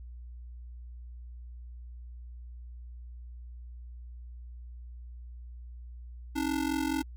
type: ring-modulated tone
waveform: square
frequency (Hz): 293.7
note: D4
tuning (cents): 0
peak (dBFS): -26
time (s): 6.35-7.03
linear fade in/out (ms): 20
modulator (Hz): 22.3
effects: added 60 Hz sine -42 dBFS peak until 7.16 s